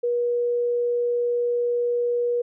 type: tone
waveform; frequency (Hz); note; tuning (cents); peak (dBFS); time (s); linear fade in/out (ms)
sine; 481.1; B4; -45; -20; 0.03-2.42; 10
effects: none